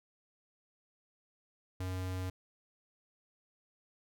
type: tone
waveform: square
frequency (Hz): 92.5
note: F#2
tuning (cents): 0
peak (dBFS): -36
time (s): 1.8-2.3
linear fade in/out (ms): 5
effects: none